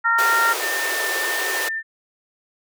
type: harmonic tone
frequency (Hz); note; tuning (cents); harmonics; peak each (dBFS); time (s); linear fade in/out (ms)
460.9; A#4; -20; 2 / 3 / 4; -24 / -17 / -21; 0.04-0.54; 20
type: high-pass noise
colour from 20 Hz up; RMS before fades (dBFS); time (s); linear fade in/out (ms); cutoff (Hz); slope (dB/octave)
pink; -26; 0.18-1.69; 10; 360; 48
type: tone with vibrato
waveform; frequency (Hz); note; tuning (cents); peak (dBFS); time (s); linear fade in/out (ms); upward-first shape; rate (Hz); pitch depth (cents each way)
sine; 1800; A6; +39; -23; 0.59-1.83; 50; sine; 1.5; 8
effects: none